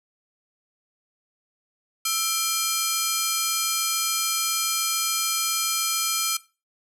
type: ring-modulated tone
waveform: 10% pulse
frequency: 1847 Hz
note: A#6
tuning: 16 cents flat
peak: -10 dBFS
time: 2.05-6.37 s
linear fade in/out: 5 ms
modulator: 526 Hz
effects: noise-tail reverb RT60 0.3 s tail -19 dB re dry